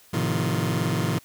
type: chord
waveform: sawtooth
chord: F dominant seventh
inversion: first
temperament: just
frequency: 109.13 / 130.96 / 157.15 / 174.61 Hz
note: A2 / C3 / Eb3 / F3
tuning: -14 / +2 / +18 / 0 cents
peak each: -24 dBFS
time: 0.13-1.19 s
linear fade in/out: 10 ms
effects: white hiss -54 dBFS RMS until 1.24 s